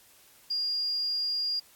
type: tone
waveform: sine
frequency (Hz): 4825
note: D8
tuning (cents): +46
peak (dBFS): -27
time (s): 0.5-1.6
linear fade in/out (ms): 10
effects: white hiss -58 dBFS RMS until 1.75 s + AAC 64 kbps